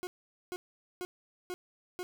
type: tone bursts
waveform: 40% pulse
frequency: 361.2 Hz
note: F#4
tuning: 42 cents flat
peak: -35 dBFS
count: 5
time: 0.03-2.03 s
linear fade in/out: 0 ms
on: 40 ms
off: 450 ms
effects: none